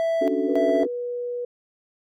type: tone with tremolo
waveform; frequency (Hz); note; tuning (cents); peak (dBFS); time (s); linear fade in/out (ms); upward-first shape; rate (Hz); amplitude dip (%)
triangle; 660; E5; +2; -18; 0-0.85; 0; square; 1.8; 80
type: chord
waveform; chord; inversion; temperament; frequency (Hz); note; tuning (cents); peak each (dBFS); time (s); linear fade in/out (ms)
sine; D major seventh; third; equal; 277.2 / 293.7 / 370 / 440; C#4 / D4 / F#4 / A4; 0 / 0 / 0 / 0; -26; 0.21-0.87; 10
type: tone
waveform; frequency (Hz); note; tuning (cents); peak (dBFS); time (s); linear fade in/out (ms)
sine; 486.4; B4; -26; -26; 0.48-1.45; 5
effects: tanh soft clip ceiling -5 dBFS